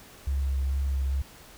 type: tone with vibrato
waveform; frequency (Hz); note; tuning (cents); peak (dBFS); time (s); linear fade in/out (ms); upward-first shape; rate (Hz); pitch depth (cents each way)
sine; 67.9; C#2; -35; -24; 0.27-1.22; 5; sine; 2.3; 19
effects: pink hiss -50 dBFS RMS until 1.57 s